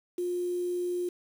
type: tone with quantisation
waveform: sine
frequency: 355.1 Hz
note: F4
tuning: 29 cents sharp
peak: -28 dBFS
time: 0.18-1.09 s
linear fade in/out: 5 ms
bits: 8
effects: none